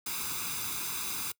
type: noise with comb filter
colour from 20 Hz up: white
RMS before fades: -35 dBFS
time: 0.06-1.32 s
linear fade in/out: 5 ms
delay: 0.81 ms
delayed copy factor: +0.75
effects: noise-tail reverb RT60 0.1 s tail -24 dB re dry + high-pass 80 Hz 12 dB/octave